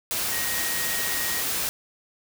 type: tone in noise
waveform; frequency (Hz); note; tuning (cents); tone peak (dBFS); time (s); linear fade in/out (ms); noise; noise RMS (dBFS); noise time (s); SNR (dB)
sine; 1882; A#6; +16; -32; 0.32-1.41; 0; white; -27; 0.11-1.69; -8
effects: none